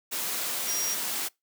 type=tone in noise; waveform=sine; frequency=5700 Hz; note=F8; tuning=34 cents sharp; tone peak=-29 dBFS; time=0.67-0.95 s; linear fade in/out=20 ms; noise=white; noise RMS=-31 dBFS; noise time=0.11-1.29 s; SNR=-1 dB; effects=noise-tail reverb RT60 0.2 s tail -25 dB re dry + high-pass 200 Hz 12 dB/octave